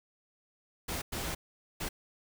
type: noise bursts at uneven times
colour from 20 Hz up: pink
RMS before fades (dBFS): -36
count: 3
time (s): 0.88-1.02 / 1.12-1.35 / 1.8-1.89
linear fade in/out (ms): 10
effects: none